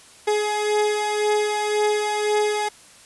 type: beating tone pair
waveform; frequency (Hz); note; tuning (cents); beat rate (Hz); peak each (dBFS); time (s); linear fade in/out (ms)
30% pulse; 420 / 421.9; G#4 / G#4; +19 / +27; 1.9; -18 / -23; 0.27-2.69; 10
effects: white hiss -48 dBFS RMS until 3.05 s + resampled to 24000 Hz